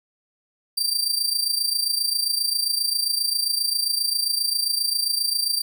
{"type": "tone with amplitude modulation", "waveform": "sawtooth", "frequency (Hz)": 4690, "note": "D8", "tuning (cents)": -3, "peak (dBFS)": -15, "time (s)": [0.77, 5.62], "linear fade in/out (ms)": 10, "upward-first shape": "sine", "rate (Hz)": 27.5, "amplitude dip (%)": 70, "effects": []}